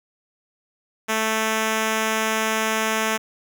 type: tone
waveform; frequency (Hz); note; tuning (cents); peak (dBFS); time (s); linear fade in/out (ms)
5% pulse; 220; A3; 0; -9; 1.08-3.18; 20
effects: none